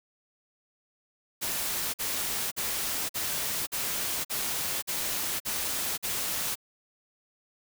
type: noise bursts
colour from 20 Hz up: white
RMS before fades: -31 dBFS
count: 9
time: 1.41-6.556 s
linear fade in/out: 20 ms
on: 530 ms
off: 47 ms
effects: none